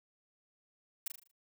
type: noise with echo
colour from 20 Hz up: blue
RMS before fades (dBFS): -36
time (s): 1.06-1.08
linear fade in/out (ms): 5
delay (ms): 39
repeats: 6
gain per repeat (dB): -6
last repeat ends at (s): 1.314
effects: none